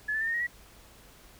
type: tone with pitch steps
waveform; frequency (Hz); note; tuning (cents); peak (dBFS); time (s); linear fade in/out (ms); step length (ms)
sine; 1712 / 1754 / 1797.1 / 1841.2 / 1886.5 / 1932.8; A6 / A6 / A6 / A#6 / A#6 / B6; -48 / -6 / +36 / -22 / +20 / -38; -27; 0.08-0.47; 10; 65
effects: added 50 Hz sine -59 dBFS peak until 1.39 s + pink hiss -55 dBFS RMS until 1.39 s